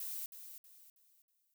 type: noise with echo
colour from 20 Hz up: violet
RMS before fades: -42 dBFS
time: 0-0.26 s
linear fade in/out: 2 ms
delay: 320 ms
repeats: 4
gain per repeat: -9 dB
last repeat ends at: 1.54 s
effects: none